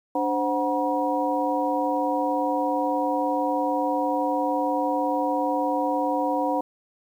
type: tone cluster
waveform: sine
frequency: 293.7 / 520 / 740 / 957 Hz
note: D4 / C5 / F#5 / A#5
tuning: 0 / -11 / 0 / +45 cents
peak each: -27 dBFS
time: 0.15-6.61 s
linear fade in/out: 5 ms
effects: 9-bit